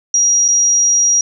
sine tone with dropouts, 5730 Hz, F8, 44 cents sharp, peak -9 dBFS, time 0.14-1.21 s, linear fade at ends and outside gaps 2 ms, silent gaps 0.481-0.485 s, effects none

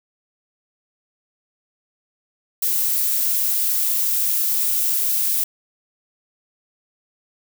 violet noise, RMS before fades -20 dBFS, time 2.62-5.44 s, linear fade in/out 5 ms, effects none

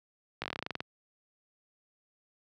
slowing click train, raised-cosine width 0.3 ms, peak -18 dBFS, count 13, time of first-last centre 0.42-0.805 s, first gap 18 ms, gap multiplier 1.1, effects high-pass 100 Hz 12 dB/octave

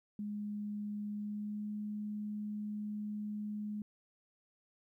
sine tone with pitch glide, 207.7 to 209.7 Hz, G#3 to G#3, 0 to +17 cents, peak -37 dBFS, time 0.19-3.82 s, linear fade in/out 2 ms, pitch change +17 cents, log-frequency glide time 1.13-1.7 s, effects 13-bit

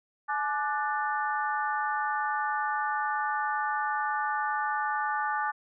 harmonic tone with a mistuned harmonic, 295.8 Hz, D4, 13 cents sharp, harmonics 3 / 4 / 5 / 6, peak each -30 / -32 / -34 / -36 dBFS, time 0.28-5.52 s, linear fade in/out 20 ms, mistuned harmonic 3, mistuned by -67 cents, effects none

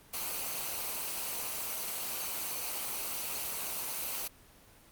white noise with comb filter, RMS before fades -36 dBFS, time 0.13-4.28 s, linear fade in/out 10 ms, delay 0.57 ms, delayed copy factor -0.5, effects pink hiss -58 dBFS RMS until 4.91 s + Opus 24 kbps

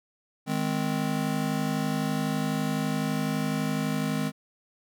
square chord, Ab major, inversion second, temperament just, 155.74 / 207.7 / 259.6 Hz, Eb3 / Ab3 / C4, +2 / 0 / -13 cents, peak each -31 dBFS, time 0.46-4.32 s, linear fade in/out 50 ms, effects none

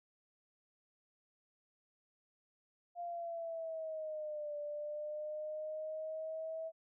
sine linear two-way sweep, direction down then up, 700 to 587.3 to 649 Hz, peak -39 dBFS, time 2.95-6.72 s, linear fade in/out 50 ms, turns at 4.57 s, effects none

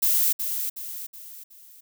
violet noise with echo, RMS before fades -21 dBFS, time 0.02-0.33 s, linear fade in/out 10 ms, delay 370 ms, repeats 4, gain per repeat -7 dB, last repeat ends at 1.81 s, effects none

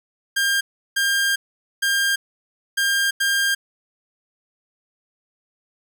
sawtooth tone bursts at uneven times, 1603 Hz, G6, 38 cents sharp, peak -14 dBFS, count 5, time 0.36-0.61 / 0.96-1.36 / 1.82-2.16 / 2.77-3.11 / 3.2-3.55 s, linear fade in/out 10 ms, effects none

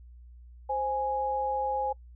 sine tone pair together, 523.2 / 830.6 Hz, C5 / G#5, 0 / 0 cents, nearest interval minor sixth, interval 800 cents, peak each -32 / -28 dBFS, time 0.69-1.93 s, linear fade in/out 10 ms, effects noise-tail reverb RT60 0.1 s tail -24 dB re dry + added 60 Hz sine -47 dBFS peak until 2.15 s

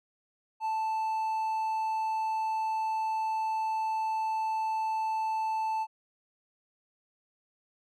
triangle tone, 880 Hz, A5, in tune, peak -26 dBFS, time 0.6-5.87 s, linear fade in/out 50 ms, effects none

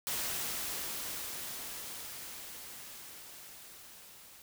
white noise with level ramp, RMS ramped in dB -35 to -55 dBFS, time 0.07-4.42 s, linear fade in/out 0 ms, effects none

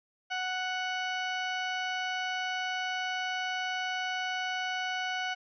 harmonic tone with a mistuned harmonic, 740 Hz, F#5, in tune, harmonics 1 / 2 / 3 / 4 / 5 / 6 / 7 / 8, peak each -35 / -35 / -39 / -38 / -52 / -49 / -54 / -50 dBFS, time 0.3-5.35 s, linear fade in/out 20 ms, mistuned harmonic 5, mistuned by +43 cents, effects none

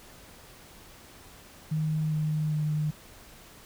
sine tone with pitch steps, 155.56 / 153.77 / 152.01 Hz, D#3 / D#3 / D#3, 0 / -20 / -40 cents, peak -25 dBFS, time 1.71-2.91 s, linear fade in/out 10 ms, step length 400 ms, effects pink hiss -51 dBFS RMS until 3.65 s

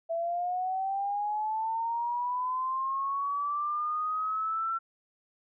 sine linear sweep, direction up, 659.3 to 1352 Hz, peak -28 dBFS, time 0.09-4.79 s, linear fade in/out 20 ms, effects none

